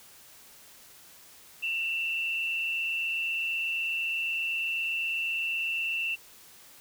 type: tone pair together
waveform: sine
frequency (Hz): 2688 / 2848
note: E7 / F7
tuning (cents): +33 / +33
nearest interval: minor second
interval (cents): 100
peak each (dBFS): -28 / -38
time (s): 1.62-6.16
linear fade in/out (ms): 20
effects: white hiss -53 dBFS RMS until 6.8 s